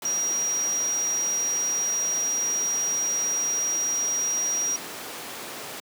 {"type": "tone in noise", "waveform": "sine", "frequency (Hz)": 5730, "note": "F8", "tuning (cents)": 44, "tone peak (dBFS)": -23, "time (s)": [0.05, 4.76], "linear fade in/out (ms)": 2, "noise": "pink", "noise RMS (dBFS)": -35, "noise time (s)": [0.02, 5.8], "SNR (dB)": 9, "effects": ["high-pass 300 Hz 12 dB/octave"]}